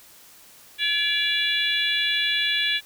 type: harmonic tone with a mistuned harmonic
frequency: 568 Hz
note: C#5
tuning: 42 cents sharp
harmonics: 3 / 4 / 5 / 6 / 7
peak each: -27 / -27 / -30 / -24 / -30 dBFS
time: 0.78-2.81 s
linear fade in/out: 50 ms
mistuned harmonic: 4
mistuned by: +50 cents
effects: white hiss -50 dBFS RMS until 2.85 s

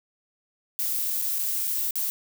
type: noise with dropouts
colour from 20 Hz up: violet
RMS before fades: -27 dBFS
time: 0.79-2.1 s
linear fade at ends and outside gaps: 0 ms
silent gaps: 1.216-1.221 / 1.386-1.391 / 1.671-1.675 / 1.908-1.956 s
effects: none

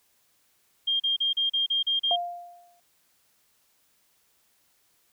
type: tone bursts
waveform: sine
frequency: 3209 Hz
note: G7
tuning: 40 cents sharp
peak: -22 dBFS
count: 8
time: 0.87-2.162 s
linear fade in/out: 10 ms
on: 130 ms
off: 36 ms
type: tone with exponential decay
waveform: sine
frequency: 700 Hz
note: F5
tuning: 4 cents sharp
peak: -22 dBFS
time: 2.11-2.8 s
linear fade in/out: 1 ms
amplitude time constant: 150 ms
effects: white hiss -67 dBFS RMS until 5.12 s

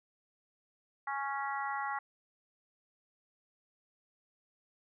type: harmonic tone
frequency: 277.2 Hz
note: C#4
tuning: in tune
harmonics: 3 / 4 / 5 / 6 / 7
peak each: -37 / -39 / -41 / -47 / -42 dBFS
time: 1.07-1.99 s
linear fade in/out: 5 ms
effects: none

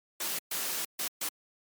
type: noise bursts at uneven times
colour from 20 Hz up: white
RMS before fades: -33 dBFS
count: 4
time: 0.2-0.39 / 0.51-0.85 / 0.99-1.08 / 1.21-1.29 s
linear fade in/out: 5 ms
effects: high-pass 200 Hz 12 dB/octave + MP3 96 kbps

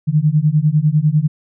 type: beating tone pair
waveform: sine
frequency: 147.3 / 157.3 Hz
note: D3 / D#3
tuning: +6 / +19 cents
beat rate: 10 Hz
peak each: -14 dBFS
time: 0.07-1.28 s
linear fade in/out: 20 ms
effects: none

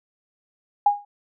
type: tone with exponential decay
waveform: sine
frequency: 819 Hz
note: G#5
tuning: 24 cents flat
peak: -10 dBFS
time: 0.86-1.05 s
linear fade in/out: 5 ms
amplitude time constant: 41 ms
effects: none

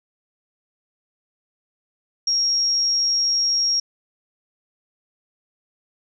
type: tone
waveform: sine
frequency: 5588 Hz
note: F8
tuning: in tune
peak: -17 dBFS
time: 2.27-3.8 s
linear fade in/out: 5 ms
effects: none

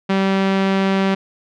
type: tone with low-pass filter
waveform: sawtooth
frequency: 193.4 Hz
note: G3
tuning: 23 cents flat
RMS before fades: -17 dBFS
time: 0.09-1.15 s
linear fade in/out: 10 ms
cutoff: 3200 Hz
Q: 1
effects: none

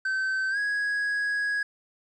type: tone with pitch glide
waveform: triangle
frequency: 1541 to 1661.2 Hz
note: G6 to G#6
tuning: -30 to 0 cents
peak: -23 dBFS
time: 0.05-1.63 s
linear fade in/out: 5 ms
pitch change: +130 cents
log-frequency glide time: 0.5-0.58 s
effects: resampled to 22050 Hz + 10-bit

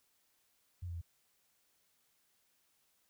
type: tone with pitch steps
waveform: sine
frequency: 88.9 / 85.8 / 84.5 Hz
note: F2 / F2 / E2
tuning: +31 / -30 / +43 cents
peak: -39 dBFS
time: 0.82-1.015 s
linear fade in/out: 10 ms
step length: 65 ms
effects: white hiss -75 dBFS RMS until 3.09 s

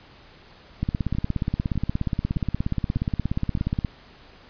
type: two click trains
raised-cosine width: 5 ms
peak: -16 / -11 dBFS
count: 5 / 52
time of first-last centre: 1.15-3.574 / 0.83-3.848 s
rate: 1.65 / 16.9 Hz
effects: pink hiss -50 dBFS RMS until 4.49 s + resampled to 11025 Hz

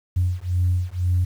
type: beating tone pair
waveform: sine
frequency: 88.8 / 90.8 Hz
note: F2 / F#2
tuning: +29 / -32 cents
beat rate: 2 Hz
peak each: -21 dBFS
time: 0.16-1.25 s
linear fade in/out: 10 ms
effects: tanh soft clip ceiling -12 dBFS + 8-bit

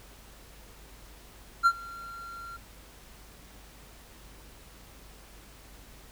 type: tone with ADSR envelope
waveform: triangle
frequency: 1376 Hz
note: F6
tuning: 26 cents flat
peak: -14 dBFS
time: 1.63-2.57 s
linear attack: 32 ms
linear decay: 59 ms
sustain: -24 dB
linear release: 10 ms
effects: added 50 Hz sine -53 dBFS peak until 6.11 s + pink hiss -53 dBFS RMS until 6.11 s

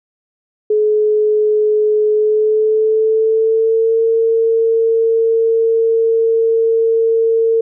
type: tone with pitch glide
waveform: sine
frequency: 425.5 to 453.4 Hz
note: G#4 to A#4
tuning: +42 to -48 cents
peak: -10 dBFS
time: 0.7-7.61 s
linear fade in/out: 5 ms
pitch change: +110 cents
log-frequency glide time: 2.12-4.02 s
effects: none

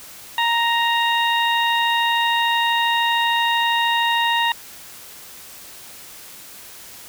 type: harmonic tone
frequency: 933 Hz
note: A#5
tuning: 1 cent sharp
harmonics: 1 / 2 / 3 / 4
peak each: -19 / -22 / -24 / -25 dBFS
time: 0.38-4.52 s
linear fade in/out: 2 ms
effects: white hiss -40 dBFS RMS until 7.08 s

